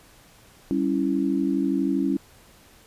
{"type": "chord", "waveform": "sine", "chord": "C# diminished", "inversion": "second", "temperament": "equal", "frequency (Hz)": [196, 277.2, 329.6], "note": ["G3", "C#4", "E4"], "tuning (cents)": [0, 0, 0], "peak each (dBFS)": [-27, -23, -26], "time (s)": [0.71, 2.17], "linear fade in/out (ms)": 0, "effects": ["pink hiss -53 dBFS RMS until 2.86 s", "resampled to 32000 Hz"]}